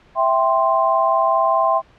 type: chord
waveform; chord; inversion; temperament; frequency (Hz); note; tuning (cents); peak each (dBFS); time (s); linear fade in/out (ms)
sine; C major; first; equal; 659.3 / 784 / 1046.5; E5 / G5 / C6; 0 / 0 / 0; -18 / -20 / -17; 0.15-1.82; 50
effects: pink hiss -51 dBFS RMS until 1.98 s + low-pass 3000 Hz 12 dB/octave